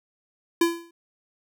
square tone with exponential decay, 338.1 Hz, E4, 44 cents sharp, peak -15 dBFS, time 0.61-0.91 s, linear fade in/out 5 ms, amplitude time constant 64 ms, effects none

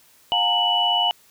sine tone cluster, 715 / 815 / 912 / 2956 Hz, F5 / G#5 / A#5 / F#7, +41 / -33 / -38 / -2 cents, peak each -24 / -28 / -25 / -19 dBFS, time 0.32-1.11 s, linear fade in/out 0 ms, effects white hiss -55 dBFS RMS until 1.3 s

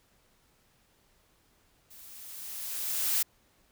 blue noise with level ramp, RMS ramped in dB -52 to -26 dBFS, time 1.9-3.23 s, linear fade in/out 10 ms, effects pink hiss -67 dBFS RMS until 3.71 s

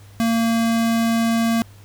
square tone, 228.8 Hz, A#3, 32 cents flat, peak -17 dBFS, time 0.2-1.62 s, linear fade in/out 0 ms, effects added 101 Hz sine -42 dBFS peak until 1.84 s + pink hiss -51 dBFS RMS until 1.84 s

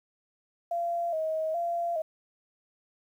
sine tone with vibrato, 659.3 Hz, E5, in tune, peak -27 dBFS, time 0.71-2.02 s, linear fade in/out 5 ms, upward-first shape square, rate 1.2 Hz, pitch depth 69 cents each way, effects 10-bit

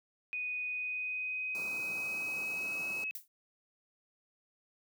sine tone with pitch glide, 2485 to 2567 Hz, D#7 to E7, -3 to -47 cents, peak -34 dBFS, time 0.33-3.11 s, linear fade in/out 0 ms, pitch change +56 cents, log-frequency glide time 0.66-2.94 s
pink band-stop noise, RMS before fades -47 dBFS, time 1.55-3.04 s, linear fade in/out 0 ms, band 1500 to 4000 Hz, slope 96 dB/octave
violet noise with exponential decay, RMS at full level -38 dBFS, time 3.15-3.28 s, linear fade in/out 2 ms, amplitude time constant 28 ms
effects high-pass 200 Hz 12 dB/octave

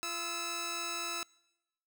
10% pulse tone pair together, 343.2 / 1309 Hz, F4 / E6, -30 / -13 cents, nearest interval octave + major seventh, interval 2317 cents, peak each -34 / -28 dBFS, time 0.03-1.23 s, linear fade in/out 0 ms, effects noise-tail reverb RT60 1.0 s tail -26 dB re dry

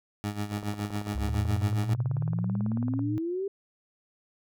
20% pulse tone with tremolo, 103.5 Hz, G#2, 5 cents flat, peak -23 dBFS, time 0.24-1.94 s, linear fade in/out 0 ms, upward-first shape sine, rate 7.2 Hz, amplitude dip 75%
click train, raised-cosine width 1 ms, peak -27 dBFS, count 46, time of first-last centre 0.52-2.993 s, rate 18.2 Hz
sine exponential sweep, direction up, 65.41 to 402.6 Hz, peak -28 dBFS, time 1.15-3.48 s, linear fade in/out 5 ms
sine tone with pitch glide, 111.2 to 113.8 Hz, A2 to A#2, +19 to -41 cents, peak -29 dBFS, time 1.29-3.18 s, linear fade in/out 0 ms, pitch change +40 cents, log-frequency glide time 1.92-2.06 s
effects none

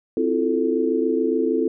sine chord, F major seventh, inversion second, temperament equal with one note detuned, 261.6 / 329.6 / 356.4 / 440 Hz, C4 / E4 / F4 / A4, 0 / 0 / +35 / 0 cents, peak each -24 / -23 / -26 / -22 dBFS, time 0.17-1.68 s, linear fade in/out 2 ms, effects none

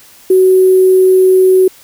sine tone with sample-and-hold, 374.2 Hz, F#4, 20 cents sharp, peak -4 dBFS, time 0.3-1.68 s, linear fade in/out 5 ms, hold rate 11025 Hz, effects white hiss -41 dBFS RMS until 1.83 s

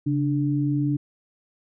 sine tone pair together, 138.61 / 293.7 Hz, C#3 / D4, 0 / 0 cents, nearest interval octave + minor second, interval 1300 cents, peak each -23 dBFS, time 0.06-0.97 s, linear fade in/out 10 ms, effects none

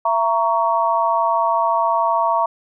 sine chord, A# diminished, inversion second, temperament just, 671.3 / 932.3 / 1118.8 Hz, E5 / A#5 / C#6, +31 / 0 / +16 cents, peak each -20 / -18 / -20 dBFS, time 0.05-2.46 s, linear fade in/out 5 ms, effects none

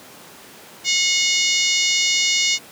harmonic tone, 725 Hz, F#5, 35 cents flat, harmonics 3 / 4 / 5 / 6 / 7 / 8 / 9 / 10, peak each -22 / -23 / -24 / -25 / -25 / -26 / -27 / -27 dBFS, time 0.84-2.59 s, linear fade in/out 50 ms, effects pink hiss -42 dBFS RMS until 2.71 s + high-pass 200 Hz 12 dB/octave

